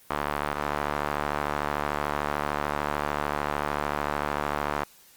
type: tone with band-pass filter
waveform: sawtooth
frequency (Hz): 73.42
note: D2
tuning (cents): 0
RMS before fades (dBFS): -29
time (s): 0.1-4.84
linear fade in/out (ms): 5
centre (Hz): 1100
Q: 1.3
effects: white hiss -55 dBFS RMS until 5.16 s + Opus 24 kbps